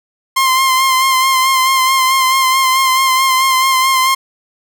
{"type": "tone with vibrato", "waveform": "sawtooth", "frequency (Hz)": 1051, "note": "C6", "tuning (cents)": 7, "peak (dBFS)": -6, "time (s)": [0.36, 4.15], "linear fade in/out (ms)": 10, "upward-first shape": "sine", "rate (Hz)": 4.6, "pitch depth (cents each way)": 30, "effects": []}